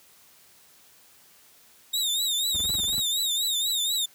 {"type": "tone with vibrato", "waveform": "sawtooth", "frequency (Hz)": 3729, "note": "A#7", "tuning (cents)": 0, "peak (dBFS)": -21, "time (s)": [1.93, 4.06], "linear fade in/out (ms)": 10, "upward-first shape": "triangle", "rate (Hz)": 4.1, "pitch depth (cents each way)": 120}
{"type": "noise bursts", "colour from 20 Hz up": "brown", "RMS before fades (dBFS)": -34, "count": 10, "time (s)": [2.54, 2.999], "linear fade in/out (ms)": 5, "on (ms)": 27, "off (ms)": 21}
{"effects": ["white hiss -56 dBFS RMS until 4.14 s", "high-pass 60 Hz 12 dB/octave"]}